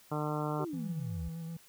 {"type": "harmonic tone", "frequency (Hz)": 150.7, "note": "D3", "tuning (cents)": 45, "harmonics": [1, 2, 3, 4, 5, 6, 7, 8, 9], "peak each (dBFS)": [-35, -38, -40, -41, -42, -43, -43, -44, -45], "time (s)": [0.11, 0.65], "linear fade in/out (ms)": 10}
{"type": "exponential sweep", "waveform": "sine", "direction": "down", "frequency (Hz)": [415.3, 65.9], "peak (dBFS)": -36, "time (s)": [0.59, 1.29], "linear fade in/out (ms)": 10}
{"type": "tone with vibrato", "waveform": "triangle", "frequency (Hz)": 164.81, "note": "E3", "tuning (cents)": 0, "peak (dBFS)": -36, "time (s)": [0.73, 1.57], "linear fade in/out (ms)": 5, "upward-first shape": "square", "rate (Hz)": 8, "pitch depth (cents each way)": 21}
{"effects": ["white hiss -60 dBFS RMS until 1.68 s"]}